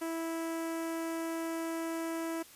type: tone with notch filter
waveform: sawtooth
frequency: 328.6 Hz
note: E4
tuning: 5 cents flat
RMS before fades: -36 dBFS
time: 0.01-2.43 s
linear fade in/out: 10 ms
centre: 3900 Hz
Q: 0.95
effects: white hiss -55 dBFS RMS until 2.55 s + resampled to 32000 Hz